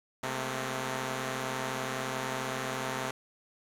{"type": "tone cluster", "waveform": "5% pulse", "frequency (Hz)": [130.5, 215.6, 228], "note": ["C3", "A3", "A#3"], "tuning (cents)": [-4, -35, -38], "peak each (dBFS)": [-23, -28, -29], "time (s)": [0.23, 3.11], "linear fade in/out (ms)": 2, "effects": ["low-pass 12000 Hz 12 dB/octave", "9-bit"]}